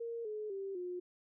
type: tone with pitch steps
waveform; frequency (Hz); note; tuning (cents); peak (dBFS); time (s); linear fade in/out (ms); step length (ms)
sine; 464.6 / 426 / 390.7 / 358.3; A#4 / G#4 / G4 / F4; -6 / +44 / -6 / +44; -38; 0-1; 10; 250
effects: none